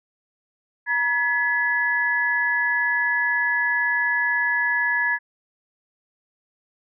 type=tone cluster; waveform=sine; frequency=957 / 1699 / 1982 Hz; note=A#5 / G#6 / B6; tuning=+45 / +39 / +6 cents; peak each=-28 / -20 / -27 dBFS; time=0.86-5.19 s; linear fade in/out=50 ms; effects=none